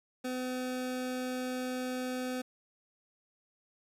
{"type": "tone", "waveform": "25% pulse", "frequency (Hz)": 253.7, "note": "B3", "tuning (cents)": 47, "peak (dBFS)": -30, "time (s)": [0.24, 2.42], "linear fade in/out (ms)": 10, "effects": ["resampled to 32000 Hz", "10-bit"]}